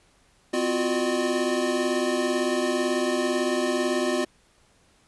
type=tone cluster; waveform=square; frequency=255 / 346.4 / 364.4 / 605 Hz; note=C4 / F4 / F#4 / D#5; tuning=-44 / -14 / -26 / -49 cents; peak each=-29 dBFS; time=0.53-4.25 s; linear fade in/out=10 ms; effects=pink hiss -61 dBFS RMS until 5.07 s + resampled to 24000 Hz